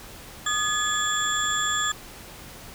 sine tone cluster, 1231 / 1704 / 3392 / 7310 Hz, D#6 / G#6 / G#7 / A#8, -19 / +44 / +36 / -35 cents, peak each -28 dBFS, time 0.46-1.92 s, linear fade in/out 5 ms, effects pink hiss -43 dBFS RMS until 2.74 s

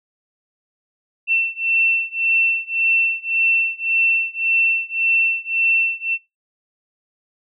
sine beating tone pair, 2691 / 2692.8 Hz, E7 / E7, +35 / +36 cents, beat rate 1.8 Hz, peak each -19 / -20 dBFS, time 1.27-6.18 s, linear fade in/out 50 ms, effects noise-tail reverb RT60 0.2 s tail -19 dB re dry

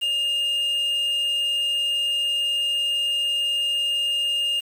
triangle tone with quantisation, 2827 Hz, F7, 20 cents sharp, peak -19 dBFS, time 0.01-4.61 s, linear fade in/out 20 ms, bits 7, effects none

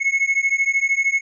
triangle beating tone pair, 2182 / 2195 Hz, C#7 / C#7, -28 / -18 cents, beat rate 13 Hz, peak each -18 dBFS, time 0-1.21 s, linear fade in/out 20 ms, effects resampled to 22050 Hz

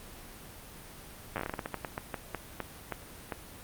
slowing click train, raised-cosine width 0.5 ms, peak -18 dBFS, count 19, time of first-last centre 1.36-3.322 s, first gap 9 ms, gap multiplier 1.25, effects pink hiss -48 dBFS RMS until 3.63 s + Opus 32 kbps

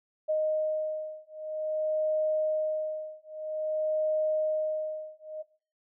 sine beating tone pair, 620 / 620.51 Hz, D#5 / D#5, -6 / -5 cents, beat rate 0.51 Hz, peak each -30 dBFS, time 0.28-5.43 s, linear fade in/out 20 ms, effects noise-tail reverb RT60 0.4 s tail -18 dB re dry

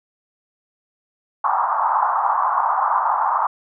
pink band-pass noise, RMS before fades -19 dBFS, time 1.44-3.47 s, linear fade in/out 5 ms, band 810 to 1200 Hz, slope 48 dB/octave, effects none

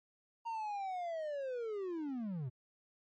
triangle linear sweep, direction down, 932 to 116.54 Hz, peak -35 dBFS, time 0.45-2.5 s, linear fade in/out 20 ms, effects MP3 32 kbps

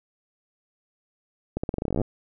accelerating click train, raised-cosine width 2 ms, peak -13 dBFS, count 17, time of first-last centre 1.57-2.016 s, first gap 65 ms, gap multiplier 0.87, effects none

